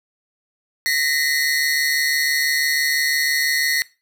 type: tone cluster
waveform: 45% pulse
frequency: 1865 / 2011 / 4347 Hz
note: A#6 / B6 / C#8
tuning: 0 / +31 / -35 cents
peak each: -22 dBFS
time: 0.86-3.82 s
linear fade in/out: 0 ms
effects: noise-tail reverb RT60 0.3 s tail -20 dB re dry